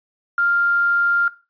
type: tone with quantisation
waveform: sine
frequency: 1396.9 Hz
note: F6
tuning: in tune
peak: -15 dBFS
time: 0.38-1.28 s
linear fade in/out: 2 ms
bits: 7
effects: noise-tail reverb RT60 0.3 s tail -17 dB re dry + resampled to 11025 Hz